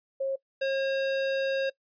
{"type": "tone pair in turn", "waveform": ["sine", "square"], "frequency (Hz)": [540, 540], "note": ["C#5", "C#5"], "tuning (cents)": [-45, -45], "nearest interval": "unison", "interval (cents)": 0, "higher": "neither", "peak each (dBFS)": -26, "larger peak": "neither", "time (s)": [[0.2, 0.36], [0.61, 1.7]], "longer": "second", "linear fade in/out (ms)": 10, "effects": ["noise-tail reverb RT60 0.1 s tail -22 dB re dry", "resampled to 11025 Hz"]}